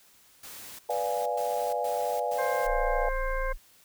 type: noise bursts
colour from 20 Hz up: white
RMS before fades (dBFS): -44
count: 5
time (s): 0.43-2.67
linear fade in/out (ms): 5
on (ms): 360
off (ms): 110
type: chord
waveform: sine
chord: B diminished seventh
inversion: none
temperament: equal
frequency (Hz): 493.9 / 587.3 / 698.5 / 830.6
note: B4 / D5 / F5 / Ab5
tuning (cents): 0 / 0 / 0 / 0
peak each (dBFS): -32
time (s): 0.89-3.09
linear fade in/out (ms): 5
type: harmonic tone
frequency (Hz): 528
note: C5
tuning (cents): +16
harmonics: 1 / 2 / 3 / 4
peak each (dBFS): -32 / -35 / -36 / -40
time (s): 2.38-3.53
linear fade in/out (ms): 10
type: tone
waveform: sine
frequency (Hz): 28.29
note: A0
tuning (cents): +49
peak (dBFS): -29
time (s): 2.64-3.58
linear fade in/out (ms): 50
effects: white hiss -59 dBFS RMS until 3.84 s